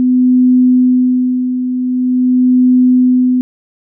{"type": "tone with tremolo", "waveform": "sine", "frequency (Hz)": 252.1, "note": "B3", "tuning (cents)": 36, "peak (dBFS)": -5, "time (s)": [0, 3.41], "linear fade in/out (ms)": 0, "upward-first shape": "sine", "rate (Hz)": 0.45, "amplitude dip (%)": 60, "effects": []}